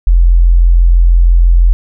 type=tone; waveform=sine; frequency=43.05 Hz; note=F1; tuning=24 cents flat; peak=-3 dBFS; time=0.07-1.73 s; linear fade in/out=0 ms; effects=none